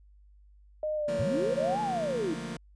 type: tone with pitch glide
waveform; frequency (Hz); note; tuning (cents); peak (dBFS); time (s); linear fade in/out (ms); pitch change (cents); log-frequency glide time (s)
sine; 613 to 543; D#5 to C#5; -26 to -36; -28; 0.83-1.75; 2; -210; 0.95-1.33
type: chord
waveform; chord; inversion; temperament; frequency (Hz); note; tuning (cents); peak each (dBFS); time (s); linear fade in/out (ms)
sawtooth; Bb major seventh; first; just; 145.68 / 174.81 / 218.5 / 233.1; D3 / F3 / A3 / Bb3; -14 / +2 / -12 / 0; -39 / -36 / -37 / -35; 1.08-2.57; 5
type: linear two-way sweep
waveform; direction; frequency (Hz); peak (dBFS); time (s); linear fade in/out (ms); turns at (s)
sine; up then down; 81.9 to 861 to 294.7; -28; 1.19-2.34; 5; 1.81
effects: added 50 Hz sine -54 dBFS peak until 2.75 s + resampled to 22050 Hz